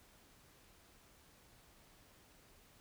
silence, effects pink hiss -65 dBFS RMS until 2.8 s

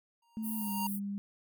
square tone with exponential growth, 935 Hz, A#5, 5 cents sharp, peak -32 dBFS, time 0.22-0.87 s, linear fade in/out 5 ms, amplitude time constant 140 ms
sine tone with pitch glide, 220 to 200.6 Hz, A3 to G3, 0 to +40 cents, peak -34 dBFS, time 0.37-1.18 s, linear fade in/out 0 ms, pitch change -160 cents, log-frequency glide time 0.55-0.72 s
pink high-pass noise, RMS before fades -41 dBFS, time 0.42-1 s, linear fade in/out 50 ms, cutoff 10000 Hz, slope 48 dB/octave
effects none

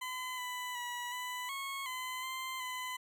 20% pulse tone with pitch steps, 1016 / 996 / 972 / 996 / 1095 / 1020 / 1041 / 1011 Hz, B5 / B5 / B5 / B5 / C#6 / C6 / C6 / B5, +49 / +14 / -28 / +14 / -22 / -44 / -9 / +40 cents, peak -33 dBFS, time 0.01-2.97 s, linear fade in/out 10 ms, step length 370 ms, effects none

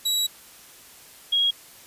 sawtooth / sine tone pair in turn, 3891 / 3292 Hz, B7 / G#7, -27 / -16 cents, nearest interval minor third, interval 289 cents, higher first, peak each -18 dBFS, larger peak neither, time 0.05-0.27 / 1.32-1.51 s, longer first, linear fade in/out 10 ms, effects white hiss -48 dBFS RMS until 1.86 s + resampled to 32000 Hz

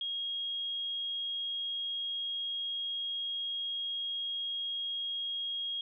sine tone, 3272 Hz, G#7, 26 cents flat, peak -33 dBFS, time 0.01-5.81 s, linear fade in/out 2 ms, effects none

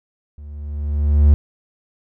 triangle tone with level ramp, 73.42 Hz, D2, in tune, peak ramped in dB -32 to -4 dBFS, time 0.38-1.34 s, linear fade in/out 0 ms, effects none

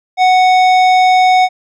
sine tone with hard clipping, 740 Hz, F#5, in tune, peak -8 dBFS, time 0.17-1.49 s, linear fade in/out 50 ms, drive 12 dB, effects resampled to 24000 Hz

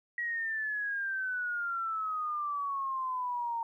sine exponential sweep, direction down, 1918 to 916 Hz, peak -31 dBFS, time 0.18-3.63 s, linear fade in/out 2 ms, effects 12-bit

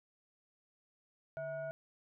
sine tone with frequency modulation, 651 Hz, E5, 22 cents flat, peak -38 dBFS, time 1.37-1.71 s, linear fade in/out 0 ms, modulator 797 Hz, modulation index 0.59, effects none

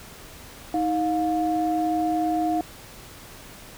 sine tone pair together, 315.9 / 710 Hz, D#4 / F5, +26 / +28 cents, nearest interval octave + major second, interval 1402 cents, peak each -23 dBFS, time 0.74-2.61 s, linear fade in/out 2 ms, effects tanh soft clip ceiling -13 dBFS + pink hiss -44 dBFS RMS until 3.77 s

